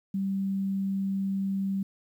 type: tone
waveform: sine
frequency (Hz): 194.6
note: G3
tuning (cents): -12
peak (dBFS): -26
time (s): 0.14-1.83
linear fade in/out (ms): 5
effects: 10-bit